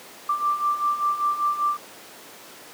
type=beating tone pair; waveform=sine; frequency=1174.7 / 1179.8 Hz; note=D6 / D6; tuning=0 / +8 cents; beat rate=5.1 Hz; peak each=-27 / -22 dBFS; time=0.29-1.77 s; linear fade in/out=5 ms; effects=pink hiss -43 dBFS RMS until 2.73 s + high-pass 300 Hz 12 dB/octave